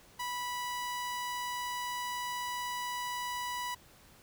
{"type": "tone", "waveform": "sawtooth", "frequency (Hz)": 983, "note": "B5", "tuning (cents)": -8, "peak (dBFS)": -31, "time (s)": [0.19, 3.75], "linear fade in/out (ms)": 10, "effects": ["pink hiss -59 dBFS RMS until 4.22 s"]}